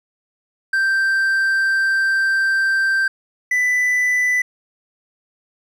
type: tone pair in turn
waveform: triangle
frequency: 1568 / 1990.4 Hz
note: G6 / B6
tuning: 0 / +13 cents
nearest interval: major third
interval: 413 cents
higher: second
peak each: -13 dBFS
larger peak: neither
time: 0.73-3.08 / 3.51-4.42 s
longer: first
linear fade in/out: 5 ms
effects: none